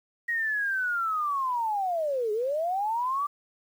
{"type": "linear two-way sweep", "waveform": "sine", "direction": "down then up", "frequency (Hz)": [1897, 411.1, 1180], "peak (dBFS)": -25, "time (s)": [0.28, 3.27], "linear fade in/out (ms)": 10, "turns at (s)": 2.32, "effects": ["9-bit"]}